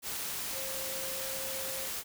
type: tone in noise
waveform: sine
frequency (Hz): 532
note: C5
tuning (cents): +29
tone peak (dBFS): -42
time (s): 0.52-1.89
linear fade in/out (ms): 50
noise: white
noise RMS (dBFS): -37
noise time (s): 0.02-2.04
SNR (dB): -8
effects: none

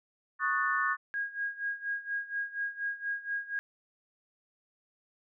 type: chord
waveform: sine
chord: D# half-diminished seventh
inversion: third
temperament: equal with one note detuned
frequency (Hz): 1108.7 / 1244.5 / 1480 / 1772.2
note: C#6 / D#6 / F#6 / A6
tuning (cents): 0 / 0 / 0 / +12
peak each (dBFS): -32 / -34 / -32 / -31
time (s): 0.39-0.97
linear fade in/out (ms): 50
type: tone with tremolo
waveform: sine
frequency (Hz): 1636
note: G#6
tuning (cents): -26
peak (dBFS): -29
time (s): 1.14-3.59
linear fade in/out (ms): 0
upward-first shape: sine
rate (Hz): 4.2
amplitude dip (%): 85
effects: none

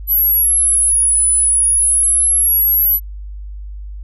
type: linear two-way sweep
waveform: sine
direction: down then up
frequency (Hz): 11840 to 9956 to 11840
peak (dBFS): -10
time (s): 0.07-3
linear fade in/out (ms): 50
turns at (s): 1.28
effects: added 50 Hz sine -26 dBFS peak until 4.03 s

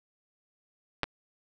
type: clicks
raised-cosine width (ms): 0.3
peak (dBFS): -10 / -20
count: 2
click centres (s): 1.033 / 1.04
effects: none

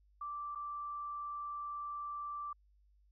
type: tone with dropouts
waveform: sine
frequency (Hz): 1171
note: D6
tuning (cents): -5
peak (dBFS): -39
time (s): 0.21-2.53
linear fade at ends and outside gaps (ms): 5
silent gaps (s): 0.55-0.556
effects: added 50 Hz sine -65 dBFS peak until 3.11 s

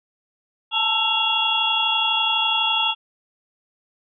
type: tone cluster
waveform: sine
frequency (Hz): 870 / 902 / 1332 / 2777 / 3348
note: A5 / A5 / E6 / F7 / G#7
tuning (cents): -20 / +43 / +18 / -10 / +13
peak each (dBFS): -27 / -27 / -29 / -23 / -21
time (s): 0.71-2.95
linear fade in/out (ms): 50
effects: none

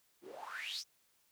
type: noise with band-pass filter sweep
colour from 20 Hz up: white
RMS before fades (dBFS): -44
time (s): 0.21-0.84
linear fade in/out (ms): 50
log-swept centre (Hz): 290 to 6000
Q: 9.2
effects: white hiss -73 dBFS RMS until 1.31 s

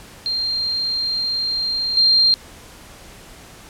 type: tone with level steps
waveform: sine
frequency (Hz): 4186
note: C8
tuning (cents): 0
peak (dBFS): -19 / -11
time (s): 0.26-2.34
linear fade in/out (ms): 0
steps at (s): 1.97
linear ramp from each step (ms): 2
effects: pink hiss -42 dBFS RMS until 3.69 s + low-pass 12000 Hz 12 dB/octave

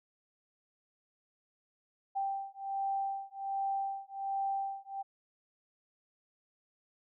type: beating tone pair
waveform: sine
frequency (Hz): 784 / 785.3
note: G5 / G5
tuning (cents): 0 / +3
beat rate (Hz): 1.3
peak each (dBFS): -36 / -36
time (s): 2.15-5.03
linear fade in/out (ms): 20
effects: none

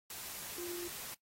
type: tone in noise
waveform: sine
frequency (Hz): 349.2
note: F4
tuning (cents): 0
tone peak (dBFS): -41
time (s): 0.58-0.88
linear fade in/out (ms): 2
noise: white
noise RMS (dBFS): -45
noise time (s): 0.1-1.14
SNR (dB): +1
effects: noise-tail reverb RT60 0.1 s tail -17 dB re dry + AAC 48 kbps

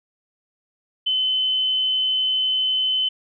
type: tone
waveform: sine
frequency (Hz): 3044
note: F#7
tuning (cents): +48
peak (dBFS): -18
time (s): 1.06-3.09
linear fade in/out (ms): 10
effects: none

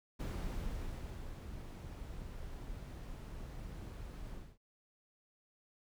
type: noise with ADSR envelope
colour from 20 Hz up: brown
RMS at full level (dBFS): -38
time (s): 0.19-4.58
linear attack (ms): 15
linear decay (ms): 1100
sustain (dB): -8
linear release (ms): 250
effects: none

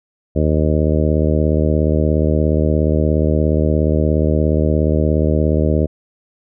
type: harmonic tone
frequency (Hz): 77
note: D#2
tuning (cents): -17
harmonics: 1 / 2 / 3 / 4 / 5 / 6 / 7 / 8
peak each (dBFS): -16 / -19 / -21 / -22 / -23 / -24 / -24 / -25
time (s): 0.35-5.87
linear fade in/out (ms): 20
effects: none

